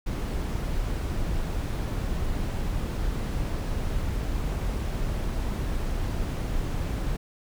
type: noise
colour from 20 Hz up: brown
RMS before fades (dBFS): -28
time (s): 0.06-7.17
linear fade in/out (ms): 10
effects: none